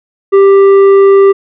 sine tone with tanh clipping, 393.3 Hz, G4, 6 cents sharp, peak -3 dBFS, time 0.32-1.33 s, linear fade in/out 20 ms, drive 8 dB, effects none

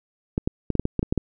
clicks, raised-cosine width 3 ms, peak -9 dBFS, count 10, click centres 0.379 / 0.475 / 0.703 / 0.753 / 0.796 / 0.854 / 0.993 / 1.029 / 1.125 / 1.177 s, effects none

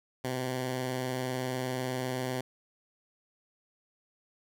10% pulse tone with vibrato, 127.9 Hz, C3, 39 cents flat, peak -23 dBFS, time 0.24-2.41 s, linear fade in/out 5 ms, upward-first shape sine, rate 20 Hz, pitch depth 40 cents each way, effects none

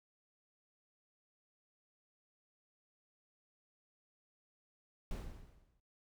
brown noise with exponential decay, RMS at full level -38 dBFS, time 5.11-5.8 s, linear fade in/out 1 ms, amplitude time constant 150 ms, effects noise-tail reverb RT60 0.5 s tail -26 dB re dry

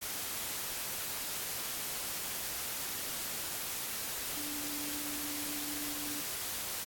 sine tone in noise, 293.7 Hz, D4, in tune, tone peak -43 dBFS, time 4.36-6.22 s, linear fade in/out 20 ms, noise white, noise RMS -38 dBFS, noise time 0.01-6.85 s, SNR -8 dB, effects AAC 64 kbps

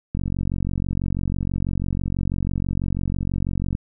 click train, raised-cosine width 5 ms, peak -12 dBFS, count 167, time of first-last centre 0.15-3.751 s, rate 46.1 Hz, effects none

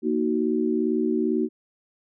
sine chord, D# minor, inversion second, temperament just, 233.3 / 311.1 / 373.4 Hz, A#3 / D#4 / F#4, +2 / 0 / +16 cents, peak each -25 dBFS, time 0.02-1.49 s, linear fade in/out 50 ms, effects none

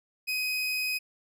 30% pulse tone, 2513 Hz, D#7, 17 cents sharp, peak -25 dBFS, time 0.27-0.99 s, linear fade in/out 20 ms, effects none

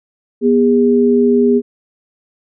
sine tone pair together, 243.1 / 407.5 Hz, B3 / G#4, -27 / -33 cents, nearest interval major sixth, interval 894 cents, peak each -11 dBFS, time 0.41-1.62 s, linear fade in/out 50 ms, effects none

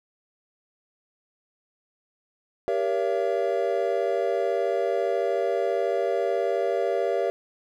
triangle chord, G diminished seventh, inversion none, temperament just, 392 / 470.4 / 564.5 / 677.4 Hz, G4 / Bb4 / Db5 / Fb5, 0 / +16 / +31 / +47 cents, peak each -26 dBFS, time 2.68-7.3 s, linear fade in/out 0 ms, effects none

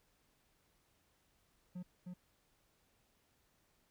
triangle tone with echo, 179.8 Hz, F#3, 49 cents flat, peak -40 dBFS, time 1.75-1.83 s, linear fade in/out 10 ms, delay 310 ms, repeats 1, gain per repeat -2 dB, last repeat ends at 2.14 s, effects pink hiss -75 dBFS RMS until 3.9 s

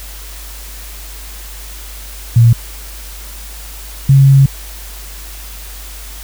sine tone pair in turn, 116.54 / 136.49 Hz, A#2 / C#3, 0 / -26 cents, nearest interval minor third, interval 274 cents, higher second, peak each -3 dBFS, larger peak neither, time 2.36-2.53 / 4.09-4.46 s, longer second, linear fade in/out 5 ms, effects added 50 Hz sine -29 dBFS peak until 6.23 s + white hiss -33 dBFS RMS until 6.23 s

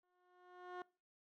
15% pulse tone with exponential growth, 360 Hz, F#4, 47 cents flat, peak -37 dBFS, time 0.03-0.82 s, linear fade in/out 2 ms, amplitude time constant 170 ms, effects noise-tail reverb RT60 0.4 s tail -24 dB re dry + low-pass 2000 Hz 12 dB/octave

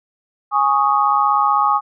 sine chord, Ab suspended fourth, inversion none, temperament equal, 830.6 / 1108.7 / 1244.5 Hz, Ab5 / Db6 / Eb6, 0 / 0 / 0 cents, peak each -17 dBFS, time 0.51-1.81 s, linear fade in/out 50 ms, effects none

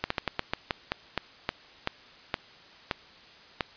slowing click train, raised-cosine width 0.3 ms, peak -10 dBFS, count 14, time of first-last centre 0.04-3.608 s, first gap 64 ms, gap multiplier 1.22, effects white hiss -52 dBFS RMS until 3.76 s + resampled to 11025 Hz

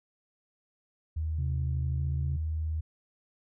sine tone, 78.8 Hz, D#2, 23 cents sharp, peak -28 dBFS, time 1.16-2.81 s, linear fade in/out 10 ms
sine tone with pitch glide, 131.1 to 134.94 Hz, C3 to C#3, +4 to -46 cents, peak -30 dBFS, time 1.38-2.37 s, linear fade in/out 10 ms, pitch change +50 cents, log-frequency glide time 1.94-2.01 s
effects tanh soft clip ceiling -21 dBFS

